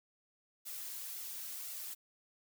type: noise with flanger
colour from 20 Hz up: blue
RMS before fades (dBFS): -44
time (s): 0.65-1.95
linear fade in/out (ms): 20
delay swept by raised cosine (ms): 1.4 to 3.2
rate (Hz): 1.9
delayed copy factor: +0.5
effects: none